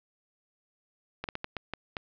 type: slowing click train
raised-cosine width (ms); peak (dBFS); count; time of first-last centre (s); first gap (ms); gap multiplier
0.3; -17; 7; 1.24-1.968; 48; 1.37
effects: low-pass 4000 Hz 12 dB/octave